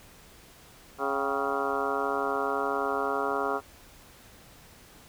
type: harmonic tone with a mistuned harmonic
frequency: 138.59 Hz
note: C#3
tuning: in tune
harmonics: 2 / 3 / 4 / 5 / 6 / 7 / 8 / 9 / 10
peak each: -38 / -32 / -36 / -35 / -35 / -36 / -35 / -35 / -35 dBFS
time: 0.98-3.61 s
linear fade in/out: 50 ms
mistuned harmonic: 6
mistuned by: -100 cents
effects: pink hiss -53 dBFS RMS until 5.08 s